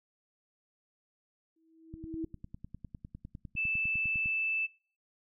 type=tone with exponential growth; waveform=sine; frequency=323.9 Hz; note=E4; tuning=30 cents flat; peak=-31 dBFS; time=1.56-2.25 s; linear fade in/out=5 ms; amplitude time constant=150 ms
type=click train; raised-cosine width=5 ms; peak=-31 dBFS; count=24; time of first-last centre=1.94-4.259 s; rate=9.92 Hz
type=tone; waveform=sine; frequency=2637 Hz; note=E7; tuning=in tune; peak=-29 dBFS; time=3.56-4.67 s; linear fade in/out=20 ms
effects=noise-tail reverb RT60 0.5 s tail -25 dB re dry